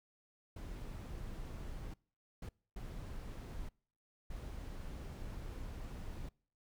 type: noise bursts at uneven times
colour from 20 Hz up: brown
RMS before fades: -45 dBFS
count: 4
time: 0.56-1.94 / 2.42-2.49 / 2.76-3.69 / 4.3-6.29 s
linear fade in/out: 5 ms
effects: noise-tail reverb RT60 0.5 s tail -26 dB re dry